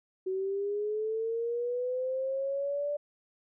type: linear sweep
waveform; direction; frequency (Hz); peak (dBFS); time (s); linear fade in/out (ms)
sine; up; 372.7 to 587.3; -29; 0.26-2.97; 10
effects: none